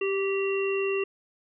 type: harmonic tone with a mistuned harmonic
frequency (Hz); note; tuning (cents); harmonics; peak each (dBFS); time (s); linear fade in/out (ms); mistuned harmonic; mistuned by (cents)
392; G4; 0; 1 / 3 / 5 / 7; -25 / -38 / -41 / -32; 0.01-1.04; 5; 3; -22
effects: none